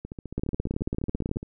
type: two click trains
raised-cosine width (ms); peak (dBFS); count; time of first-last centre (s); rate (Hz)
3; -14 / -23; 19 / 21; 0.38-1.369 / 0.05-1.429; 18.2 / 14.5
effects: none